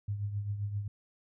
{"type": "tone with tremolo", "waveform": "sine", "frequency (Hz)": 102.3, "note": "G#2", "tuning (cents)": -26, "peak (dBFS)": -29, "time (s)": [0.08, 0.88], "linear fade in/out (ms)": 5, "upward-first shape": "triangle", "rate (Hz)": 7.6, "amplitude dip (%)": 65, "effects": []}